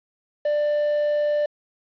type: tone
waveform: triangle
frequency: 592 Hz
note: D5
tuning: 14 cents sharp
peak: -17 dBFS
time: 0.45-1.46 s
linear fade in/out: 5 ms
effects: resampled to 11025 Hz + 8-bit